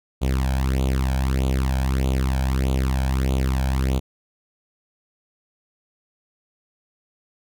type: tone with flanger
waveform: sawtooth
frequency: 65.7 Hz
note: C2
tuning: 8 cents sharp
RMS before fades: -21 dBFS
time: 0.21-4 s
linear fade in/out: 20 ms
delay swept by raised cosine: 0.28 to 1.28 ms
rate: 1.6 Hz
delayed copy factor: +0.8
effects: none